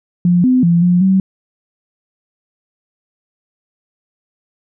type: tone with pitch steps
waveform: sine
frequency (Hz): 176 / 254.6 / 170.7 / 177.4 / 190.4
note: F3 / C4 / F3 / F3 / F#3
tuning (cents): +14 / -47 / -39 / +27 / +50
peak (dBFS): -8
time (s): 0.25-1.2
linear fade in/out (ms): 2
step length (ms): 190
effects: none

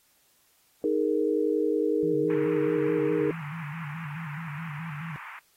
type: chord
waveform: sine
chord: D# suspended fourth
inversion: none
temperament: equal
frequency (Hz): 311.1 / 415.3 / 466.2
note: D#4 / G#4 / A#4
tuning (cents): 0 / 0 / 0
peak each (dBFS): -27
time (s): 0.84-3.31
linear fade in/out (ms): 2
type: tone with vibrato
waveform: sine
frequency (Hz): 155.56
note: D#3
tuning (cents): 0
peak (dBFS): -34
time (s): 2.03-5.16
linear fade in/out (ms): 0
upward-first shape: square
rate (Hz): 4.7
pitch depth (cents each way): 100
type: band-pass noise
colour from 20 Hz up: pink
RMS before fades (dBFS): -43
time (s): 2.3-5.39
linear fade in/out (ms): 0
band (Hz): 900 to 2500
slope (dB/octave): 48
effects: white hiss -65 dBFS RMS until 5.56 s + AAC 48 kbps

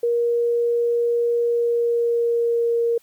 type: tone with pitch glide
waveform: sine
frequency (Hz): 472.7 to 467.3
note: A#4 to A#4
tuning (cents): +24 to +4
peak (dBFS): -17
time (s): 0.03-2.98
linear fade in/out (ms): 5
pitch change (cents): -20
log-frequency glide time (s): 1.42-2.78
effects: white hiss -58 dBFS RMS until 3.02 s

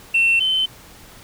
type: tone pair in turn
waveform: sine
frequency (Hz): 2700 / 3067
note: E7 / G7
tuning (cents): +41 / -38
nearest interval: major second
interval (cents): 221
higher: second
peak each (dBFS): -11 / -15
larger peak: first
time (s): 0.14-0.4 / 0.4-0.66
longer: neither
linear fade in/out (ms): 10
effects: tanh soft clip ceiling -11 dBFS + pink hiss -44 dBFS RMS until 1.23 s

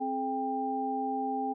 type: tone cluster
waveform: sine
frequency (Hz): 263.5 / 427.5 / 793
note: C4 / A4 / G5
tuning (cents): +12 / -50 / +20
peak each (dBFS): -34 / -38 / -31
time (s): 0-1.54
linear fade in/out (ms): 20
effects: none

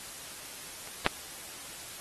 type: clicks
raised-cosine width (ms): 0.3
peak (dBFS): -29 / -6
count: 2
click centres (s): 0.874 / 1.064
effects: white hiss -44 dBFS RMS until 2 s + AAC 32 kbps

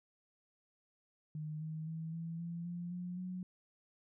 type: tone with pitch steps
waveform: sine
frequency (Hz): 153.6 / 157.46 / 161.42 / 165.48 / 169.64 / 173.91 / 178.28 / 182.77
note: D#3 / D#3 / E3 / E3 / E3 / F3 / F3 / F#3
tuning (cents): -22 / +21 / -36 / +7 / +50 / -7 / +36 / -21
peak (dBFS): -39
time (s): 1.35-3.43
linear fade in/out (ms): 2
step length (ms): 260
effects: none

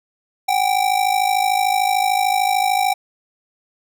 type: ring-modulated tone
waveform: square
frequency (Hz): 775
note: G5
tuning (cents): -20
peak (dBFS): -13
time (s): 0.48-2.94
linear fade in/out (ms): 10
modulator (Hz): 26.7
effects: none

